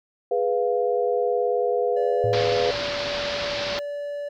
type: chord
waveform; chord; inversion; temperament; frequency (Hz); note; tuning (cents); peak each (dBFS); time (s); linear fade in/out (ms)
sine; F diminished; first; equal; 415.3 / 493.9 / 698.5; Ab4 / Cb5 / F5; 0 / 0 / 0; -25 / -22 / -27; 0.31-2.71; 5
type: tone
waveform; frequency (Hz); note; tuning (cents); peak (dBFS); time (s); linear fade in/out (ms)
triangle; 578; D5; -28; -26; 1.96-4.29; 10
type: tone with exponential decay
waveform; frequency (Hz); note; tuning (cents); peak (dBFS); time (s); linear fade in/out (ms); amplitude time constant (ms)
triangle; 110; A2; 0; -22; 2.24-3.3; 0; 230
type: low-pass noise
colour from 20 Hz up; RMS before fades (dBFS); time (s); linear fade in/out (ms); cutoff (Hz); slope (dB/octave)
white; -30; 2.33-3.79; 0; 5000; 48
effects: none

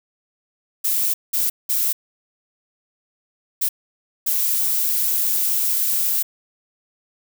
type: noise bursts at uneven times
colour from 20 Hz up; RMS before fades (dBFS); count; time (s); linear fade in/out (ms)
violet; -20; 5; 0.84-1.14 / 1.33-1.5 / 1.69-1.93 / 3.61-3.69 / 4.26-6.23; 10
effects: none

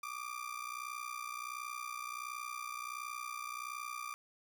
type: ring-modulated tone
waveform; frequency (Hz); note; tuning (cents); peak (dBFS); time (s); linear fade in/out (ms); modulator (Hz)
30% pulse; 1187; D6; +18; -35; 0.03-4.14; 0; 30.7
effects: none

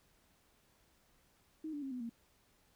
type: tone with pitch steps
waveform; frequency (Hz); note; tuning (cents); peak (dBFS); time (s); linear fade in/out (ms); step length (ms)
sine; 313.7 / 291 / 270 / 250.4 / 232.3; D#4 / D4 / C#4 / B3 / A#3; +14 / -16 / -45 / +24 / -6; -39; 1.64-2.095; 5; 91
effects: pink hiss -71 dBFS RMS until 2.75 s

